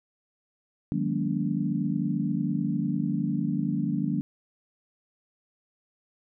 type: tone cluster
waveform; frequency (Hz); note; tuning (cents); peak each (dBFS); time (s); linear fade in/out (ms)
sine; 152.3 / 181.1 / 201.3 / 234.9 / 285.8; D#3 / F#3 / G3 / A#3 / D4; -37 / -37 / +46 / +13 / -47; -31; 0.92-4.21; 0
effects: none